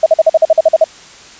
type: tone bursts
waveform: sine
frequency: 641 Hz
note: E5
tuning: 49 cents flat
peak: -3 dBFS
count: 11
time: 0.03-0.842 s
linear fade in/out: 5 ms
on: 32 ms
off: 46 ms
effects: white hiss -37 dBFS RMS until 1.39 s + resampled to 16000 Hz